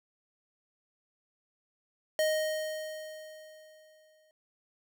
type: tone with exponential decay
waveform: square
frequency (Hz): 622.3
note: D#5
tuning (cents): 0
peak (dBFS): -25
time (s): 2.19-4.31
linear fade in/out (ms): 1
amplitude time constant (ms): 460
effects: none